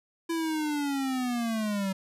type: linear sweep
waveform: square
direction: down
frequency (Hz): 335.4 to 188.6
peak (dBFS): -28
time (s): 0.29-1.93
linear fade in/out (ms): 10
effects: resampled to 32000 Hz